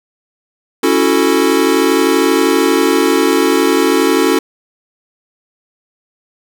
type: chord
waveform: square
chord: F# minor seventh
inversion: second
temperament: equal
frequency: 277.2 / 329.6 / 370 / 440 Hz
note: C#4 / E4 / F#4 / A4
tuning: 0 / 0 / 0 / 0 cents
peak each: -16 dBFS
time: 0.83-4.39 s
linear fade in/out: 5 ms
effects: none